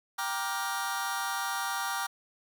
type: chord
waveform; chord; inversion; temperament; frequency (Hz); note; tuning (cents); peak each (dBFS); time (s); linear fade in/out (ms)
sawtooth; G minor seventh; none; just; 784 / 940.8 / 1176 / 1411.2; G5 / Bb5 / D6 / F6; 0 / +16 / +2 / +18; -32; 0.18-2.07; 10
effects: none